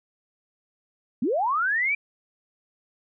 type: linear sweep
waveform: sine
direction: up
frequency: 201.5 to 2376 Hz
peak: -21 dBFS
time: 1.22-1.95 s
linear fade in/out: 5 ms
effects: none